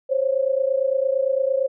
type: tone pair together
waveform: sine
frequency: 525.6 / 554.4 Hz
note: C5 / C#5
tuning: +8 / 0 cents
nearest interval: minor second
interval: 92 cents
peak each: -20 / -22 dBFS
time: 0.09-1.68 s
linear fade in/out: 20 ms
effects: none